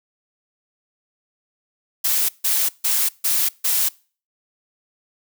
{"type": "noise bursts", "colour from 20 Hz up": "blue", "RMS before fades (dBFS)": -19, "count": 5, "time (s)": [2.04, 3.89], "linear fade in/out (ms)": 10, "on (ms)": 250, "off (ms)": 150, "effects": ["noise-tail reverb RT60 0.4 s tail -24 dB re dry"]}